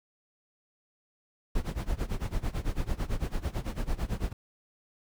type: noise with tremolo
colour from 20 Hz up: brown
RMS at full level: -28 dBFS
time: 1.55-4.33 s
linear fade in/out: 5 ms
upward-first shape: sine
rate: 9 Hz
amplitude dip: 90%
effects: none